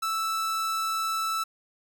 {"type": "tone", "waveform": "45% pulse", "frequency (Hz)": 1318.5, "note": "E6", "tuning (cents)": 0, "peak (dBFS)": -26, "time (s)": [0.02, 1.44], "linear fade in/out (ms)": 10, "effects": []}